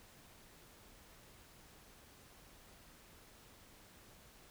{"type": "silence", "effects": ["pink hiss -61 dBFS RMS until 4.5 s"]}